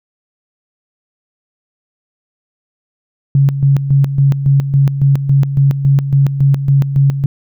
sine tone with tremolo, 138.59 Hz, C#3, in tune, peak -6 dBFS, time 3.35-7.26 s, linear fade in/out 2 ms, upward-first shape square, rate 3.6 Hz, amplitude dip 65%, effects none

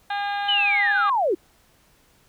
harmonic tone, 405.3 Hz, G#4, 42 cents flat, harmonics 2 / 3 / 4 / 5 / 6 / 7 / 8 / 9 / 10, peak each -25 / -38 / -30 / -42 / -40 / -43 / -44 / -39 / -44 dBFS, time 0.1-1.1 s, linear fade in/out 5 ms
sine linear sweep, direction down, 3068 to 314.9 Hz, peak -18 dBFS, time 0.48-1.35 s, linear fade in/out 10 ms
effects pink hiss -59 dBFS RMS until 2.28 s

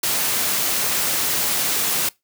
white noise, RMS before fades -21 dBFS, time 0.03-2.09 s, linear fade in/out 5 ms, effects noise-tail reverb RT60 0.2 s tail -23 dB re dry + high-pass 100 Hz 12 dB/octave

